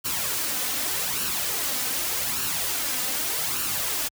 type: noise with flanger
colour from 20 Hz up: white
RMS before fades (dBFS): -27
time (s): 0.04-4.09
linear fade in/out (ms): 20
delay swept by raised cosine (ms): 0.7 to 4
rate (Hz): 0.84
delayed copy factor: +0.55
effects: high-pass 60 Hz 12 dB/octave